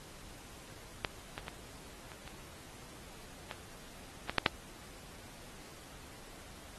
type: clicks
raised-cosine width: 0.3 ms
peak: -13 / -23 / -24 / -30 / -29 / -23 / -18 / -9 / -8 dBFS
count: 9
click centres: 1.048 / 1.379 / 1.482 / 2.118 / 2.277 / 3.512 / 4.296 / 4.383 / 4.462 s
effects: pink hiss -53 dBFS RMS until 6.78 s + AAC 32 kbps